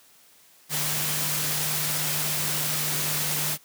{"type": "tone in noise", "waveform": "sine", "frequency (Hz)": 151.3, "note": "D#3", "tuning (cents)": -48, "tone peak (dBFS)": -34, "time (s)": [0.69, 3.58], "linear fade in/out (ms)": 50, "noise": "white", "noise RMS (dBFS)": -27, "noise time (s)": [0.69, 3.58], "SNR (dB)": -10, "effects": ["white hiss -56 dBFS RMS until 3.64 s", "high-pass 100 Hz 12 dB/octave"]}